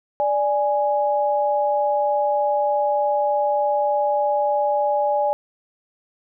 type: tone pair together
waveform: sine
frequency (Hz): 587.3 / 830.6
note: D5 / G#5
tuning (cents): 0 / 0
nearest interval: tritone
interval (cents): 600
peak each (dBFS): -20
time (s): 0.2-5.33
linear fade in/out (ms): 0
effects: none